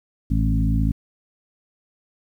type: harmonic tone with a mistuned harmonic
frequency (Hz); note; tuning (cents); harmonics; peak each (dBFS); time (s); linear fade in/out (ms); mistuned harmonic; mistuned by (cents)
54.2; A1; -25; 1 / 2 / 3 / 4 / 5; -20 / -23 / -25 / -26 / -27; 0.3-0.92; 10; 2; +26
effects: 9-bit